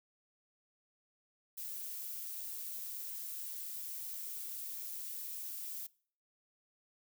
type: noise with amplitude modulation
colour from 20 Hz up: violet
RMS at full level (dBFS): -42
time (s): 1.57-5.87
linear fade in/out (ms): 10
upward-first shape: sine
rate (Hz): 159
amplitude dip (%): 25
effects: noise-tail reverb RT60 0.5 s tail -23 dB re dry